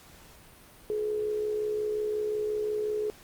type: tone with amplitude modulation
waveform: sine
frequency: 424.5 Hz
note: G#4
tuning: 38 cents sharp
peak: -25 dBFS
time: 0.9-3.1 s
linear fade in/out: 0 ms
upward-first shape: sine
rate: 65.6 Hz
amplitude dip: 45%
effects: pink hiss -53 dBFS RMS until 3.23 s + Opus 48 kbps